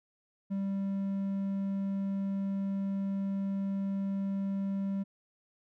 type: tone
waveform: triangle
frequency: 196 Hz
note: G3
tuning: in tune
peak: -28 dBFS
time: 0.5-5.04 s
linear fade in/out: 20 ms
effects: none